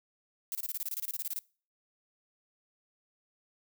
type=noise bursts; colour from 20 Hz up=violet; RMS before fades=-35 dBFS; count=16; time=0.52-1.39 s; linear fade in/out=0 ms; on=30 ms; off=26 ms; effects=noise-tail reverb RT60 0.4 s tail -24 dB re dry